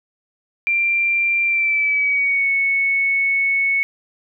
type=tone with pitch glide; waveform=sine; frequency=2369 to 2210 Hz; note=D7 to C#7; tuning=+14 to -6 cents; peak=-15 dBFS; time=0.67-3.83 s; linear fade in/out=0 ms; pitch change=-120 cents; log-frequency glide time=1.44-2.5 s; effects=none